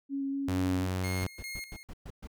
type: tone with vibrato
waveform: sine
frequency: 275.3 Hz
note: C#4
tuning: 12 cents flat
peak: -30 dBFS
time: 0.09-0.89 s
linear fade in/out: 50 ms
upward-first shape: square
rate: 4.2 Hz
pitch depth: 9 cents each way
type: tone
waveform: sawtooth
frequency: 92.5 Hz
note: F#2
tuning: in tune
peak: -26 dBFS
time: 0.48-1.27 s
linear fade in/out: 5 ms
type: tone with tremolo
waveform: sawtooth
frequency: 2145 Hz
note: C7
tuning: 42 cents sharp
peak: -34 dBFS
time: 1.04-1.83 s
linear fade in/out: 0 ms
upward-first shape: square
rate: 2.5 Hz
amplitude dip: 70%
type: noise bursts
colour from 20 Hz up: brown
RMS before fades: -42 dBFS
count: 7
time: 1.21-2.273 s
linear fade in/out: 5 ms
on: 49 ms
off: 120 ms
effects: none